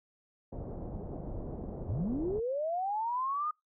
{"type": "low-pass noise", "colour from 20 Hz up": "pink", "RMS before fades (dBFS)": -40, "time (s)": [0.52, 2.4], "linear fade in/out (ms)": 10, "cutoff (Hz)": 670, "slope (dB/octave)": 24}
{"type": "linear sweep", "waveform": "sine", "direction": "up", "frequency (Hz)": [75, 1244.5], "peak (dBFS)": -30, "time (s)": [1.88, 3.51], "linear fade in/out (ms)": 5}
{"effects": ["noise-tail reverb RT60 0.2 s tail -25 dB re dry"]}